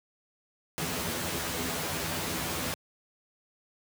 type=noise with comb filter; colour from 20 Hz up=pink; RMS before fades=-32 dBFS; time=0.78-2.74 s; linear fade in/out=0 ms; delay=12 ms; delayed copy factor=+0.95; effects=high-pass 100 Hz 12 dB/octave